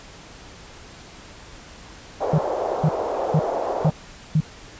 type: band-pass noise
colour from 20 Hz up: white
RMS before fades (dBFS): -25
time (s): 2.2-3.91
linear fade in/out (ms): 20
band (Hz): 420 to 730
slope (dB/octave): 24
type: tone bursts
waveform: sine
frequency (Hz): 155.56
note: D#3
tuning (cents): 0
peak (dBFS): -14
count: 5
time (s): 2.33-4.405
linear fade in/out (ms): 5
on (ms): 55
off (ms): 450
effects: pink hiss -43 dBFS RMS until 4.79 s + resampled to 16000 Hz